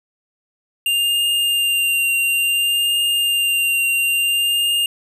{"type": "tone with vibrato", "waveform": "square", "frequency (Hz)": 2794, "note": "F7", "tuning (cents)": 0, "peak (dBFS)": -16, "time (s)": [0.86, 4.86], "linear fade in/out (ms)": 2, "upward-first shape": "triangle", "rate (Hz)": 0.58, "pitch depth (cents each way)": 19, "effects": []}